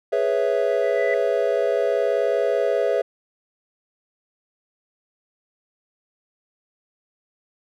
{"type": "chord", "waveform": "triangle", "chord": "C# minor seventh", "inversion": "second", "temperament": "equal", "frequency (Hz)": [415.3, 493.9, 554.4, 659.3], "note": ["G#4", "B4", "C#5", "E5"], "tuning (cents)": [0, 0, 0, 0], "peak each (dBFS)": -22, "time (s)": [0.12, 3.02], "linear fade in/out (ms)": 10}
{"type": "tone with exponential growth", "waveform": "sine", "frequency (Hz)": 1985, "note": "B6", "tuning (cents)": 8, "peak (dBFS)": -23, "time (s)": [0.4, 1.14], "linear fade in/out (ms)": 1, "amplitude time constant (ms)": 160}
{"effects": []}